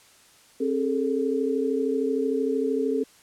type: tone cluster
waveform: sine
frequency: 267.3 / 412.8 / 445.9 Hz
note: C4 / G#4 / A4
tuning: +37 / -10 / +23 cents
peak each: -26 / -28 / -26 dBFS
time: 0.6-3.04 s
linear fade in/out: 10 ms
effects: white hiss -55 dBFS RMS until 3.22 s + low-pass 10000 Hz 12 dB/octave